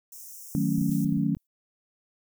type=high-pass noise; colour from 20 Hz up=white; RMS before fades=-44 dBFS; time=0.12-1.05 s; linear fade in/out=5 ms; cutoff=5400 Hz; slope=96 dB/octave
type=chord; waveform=sine; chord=D# half-diminished seventh; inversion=none; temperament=equal; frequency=155.56 / 185 / 220 / 277.2 Hz; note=D#3 / F#3 / A3 / C#4; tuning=0 / 0 / 0 / 0 cents; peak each=-28 dBFS; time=0.55-1.35 s; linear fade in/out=0 ms
type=clicks; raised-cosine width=5 ms; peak=-31 dBFS; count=7; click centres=0.782 / 0.815 / 0.894 / 1.049 / 1.125 / 1.172 / 1.369 s
type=noise with exponential decay; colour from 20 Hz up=violet; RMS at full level=-42 dBFS; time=0.91-1.47 s; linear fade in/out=2 ms; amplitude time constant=120 ms
effects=none